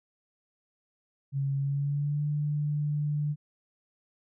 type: tone with pitch glide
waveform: sine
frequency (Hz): 138.1 to 148.01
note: C#3 to D3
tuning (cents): -6 to +14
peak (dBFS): -26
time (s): 1.32-3.36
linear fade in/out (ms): 50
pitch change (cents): +120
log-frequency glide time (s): 1.57-2.24
effects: none